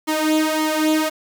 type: tone with flanger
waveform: sawtooth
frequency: 311.1 Hz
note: D#4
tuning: in tune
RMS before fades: -19 dBFS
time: 0.07-1.1 s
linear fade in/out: 20 ms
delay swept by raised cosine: 0.94 to 2.94 ms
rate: 1.8 Hz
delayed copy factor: +0.7
effects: 7-bit

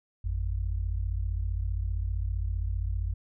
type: tone pair together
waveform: sine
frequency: 52.04 / 87.31 Hz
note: G#1 / F2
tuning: +4 / 0 cents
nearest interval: major sixth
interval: 896 cents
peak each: -29 / -31 dBFS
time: 0.24-3.14 s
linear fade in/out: 10 ms
effects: none

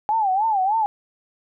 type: tone with vibrato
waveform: sine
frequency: 820 Hz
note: G#5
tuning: 22 cents flat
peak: -17 dBFS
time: 0.09-0.86 s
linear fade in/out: 0 ms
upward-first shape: sine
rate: 3.3 Hz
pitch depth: 170 cents each way
effects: none

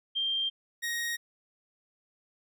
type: tone pair in turn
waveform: sine / sawtooth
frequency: 3176 / 1876 Hz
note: G7 / A#6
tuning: +22 / +11 cents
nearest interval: major sixth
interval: 911 cents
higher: first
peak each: -27 dBFS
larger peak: neither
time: 0.15-0.5 / 0.82-1.17 s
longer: neither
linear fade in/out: 20 ms
effects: none

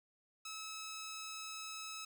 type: tone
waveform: 10% pulse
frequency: 1295 Hz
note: E6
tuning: 31 cents flat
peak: -36 dBFS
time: 0.45-2.05 s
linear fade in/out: 5 ms
effects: none

